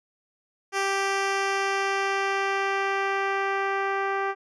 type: tone with low-pass filter sweep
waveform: 10% pulse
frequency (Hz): 392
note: G4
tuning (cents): 0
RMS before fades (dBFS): -26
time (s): 0.72-4.35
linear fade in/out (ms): 50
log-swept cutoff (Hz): 7700 to 1600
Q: 0.79
effects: none